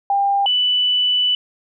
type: tone pair in turn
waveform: sine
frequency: 798 / 2980 Hz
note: G5 / F#7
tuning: +31 / +12 cents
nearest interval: octave + major seventh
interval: 2281 cents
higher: second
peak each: -14 dBFS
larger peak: neither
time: 0.1-0.46 / 0.46-1.35 s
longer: second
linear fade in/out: 2 ms
effects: none